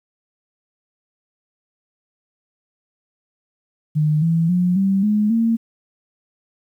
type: tone with pitch steps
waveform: sine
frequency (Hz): 152.3 / 165.13 / 179.04 / 194.12 / 210.5 / 228.2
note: D#3 / E3 / F3 / G3 / G#3 / A#3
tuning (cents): -37 / +3 / +43 / -17 / +24 / -37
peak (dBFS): -14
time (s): 3.95-5.57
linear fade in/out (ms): 20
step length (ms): 270
effects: 9-bit